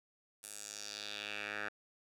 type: tone with band-pass filter sweep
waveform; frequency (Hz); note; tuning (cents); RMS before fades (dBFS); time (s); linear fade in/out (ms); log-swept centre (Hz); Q
10% pulse; 103.83; G#2; 0; -44; 0.43-1.69; 10; 10000 to 1600; 2.3
effects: none